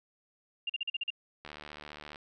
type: tone bursts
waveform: sine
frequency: 2798 Hz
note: F7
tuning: 3 cents sharp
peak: -30 dBFS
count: 7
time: 0.67-1.104 s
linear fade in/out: 5 ms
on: 26 ms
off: 42 ms
type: click train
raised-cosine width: 0.3 ms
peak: -28 dBFS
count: 54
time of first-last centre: 1.45-2.159 s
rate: 74.8 Hz
effects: none